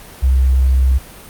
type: tone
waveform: sine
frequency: 65.2 Hz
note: C2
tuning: 5 cents flat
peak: -9 dBFS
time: 0.22-0.99 s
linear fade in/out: 20 ms
effects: pink hiss -37 dBFS RMS until 1.29 s + Opus 32 kbps